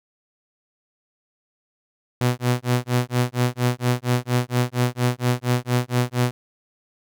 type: tone with tremolo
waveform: sawtooth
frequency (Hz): 123.4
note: B2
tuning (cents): -1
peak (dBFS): -12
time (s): 2.21-6.31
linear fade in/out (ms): 0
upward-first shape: sine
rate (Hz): 4.3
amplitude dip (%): 100
effects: none